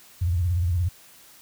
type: tone with vibrato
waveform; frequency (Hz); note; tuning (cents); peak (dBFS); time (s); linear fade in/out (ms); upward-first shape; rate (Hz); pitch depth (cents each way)
sine; 87.31; F2; 0; -20; 0.21-0.89; 10; sine; 17; 140
effects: white hiss -51 dBFS RMS until 1.41 s